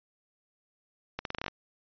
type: accelerating click train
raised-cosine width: 0.3 ms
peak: -17 dBFS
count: 9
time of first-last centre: 1.19-1.481 s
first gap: 62 ms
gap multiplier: 0.84
effects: resampled to 11025 Hz